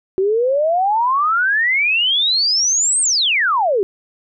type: exponential two-way sweep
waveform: sine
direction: up then down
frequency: 370 to 8680 to 370 Hz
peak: -13 dBFS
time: 0.18-3.83 s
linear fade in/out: 0 ms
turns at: 3.01 s
effects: none